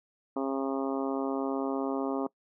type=harmonic tone; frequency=135.6 Hz; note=C#3; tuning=38 cents flat; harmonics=2 / 3 / 4 / 5 / 6 / 7 / 8 / 9; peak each=-31 / -35 / -37 / -39 / -41 / -42 / -43 / -44 dBFS; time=0.36-2.27 s; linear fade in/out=5 ms; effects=noise-tail reverb RT60 0.1 s tail -22 dB re dry